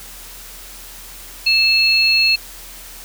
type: tone pair together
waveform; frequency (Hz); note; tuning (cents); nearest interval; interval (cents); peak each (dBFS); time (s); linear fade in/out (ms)
sine; 2638 / 4297; E7 / C8; +1 / +45; minor sixth; 844; -14; 1.46-2.36; 10
effects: added 40 Hz sine -41 dBFS peak until 3.04 s + white hiss -37 dBFS RMS until 3.04 s